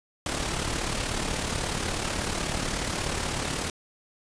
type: noise with amplitude modulation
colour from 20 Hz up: pink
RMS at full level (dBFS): -27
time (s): 0.26-3.7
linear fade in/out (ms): 2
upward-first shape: sine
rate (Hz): 36.4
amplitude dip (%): 50
effects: resampled to 22050 Hz